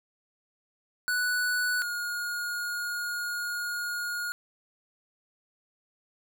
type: tone pair in turn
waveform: square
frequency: 1480 / 1433.7 Hz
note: F#6 / F6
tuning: 0 / +45 cents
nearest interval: minor second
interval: 55 cents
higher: first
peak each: -26 / -31 dBFS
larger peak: first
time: 1.08-1.82 / 1.82-4.32 s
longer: second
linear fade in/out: 0 ms
effects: none